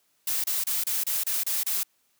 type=noise bursts; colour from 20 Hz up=blue; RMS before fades=-27 dBFS; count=8; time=0.27-1.833 s; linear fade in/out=5 ms; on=170 ms; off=29 ms; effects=white hiss -69 dBFS RMS until 2.19 s + high-pass 100 Hz 12 dB/octave